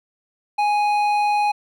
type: tone with hard clipping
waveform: triangle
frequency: 830.6 Hz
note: G#5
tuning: in tune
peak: -18 dBFS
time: 0.58-1.52 s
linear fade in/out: 10 ms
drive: 12 dB
effects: none